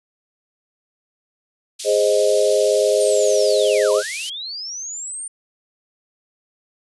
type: high-pass noise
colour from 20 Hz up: pink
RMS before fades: -29 dBFS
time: 1.79-4.3 s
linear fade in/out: 10 ms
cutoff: 3400 Hz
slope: 24 dB/octave
type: chord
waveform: sine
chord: Ab major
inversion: none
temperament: equal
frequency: 415.3 / 523.3 / 622.3 Hz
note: Ab4 / C5 / Eb5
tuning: 0 / 0 / 0 cents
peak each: -18 dBFS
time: 1.84-4.03 s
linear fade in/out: 50 ms
type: linear two-way sweep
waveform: sine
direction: down then up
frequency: 9010 to 927 to 9010 Hz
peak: -27 dBFS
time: 3-5.28 s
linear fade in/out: 5 ms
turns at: 3.92 s
effects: resampled to 24000 Hz